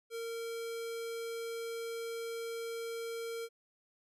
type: tone with notch filter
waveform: square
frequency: 460 Hz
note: A#4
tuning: 23 cents flat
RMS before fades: -40 dBFS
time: 0.1-3.49 s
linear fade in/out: 50 ms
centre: 930 Hz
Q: 1.2
effects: resampled to 32000 Hz